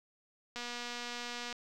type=click train; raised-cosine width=0.2 ms; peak=-24 dBFS; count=234; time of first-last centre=0.56-1.527 s; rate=241 Hz; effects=none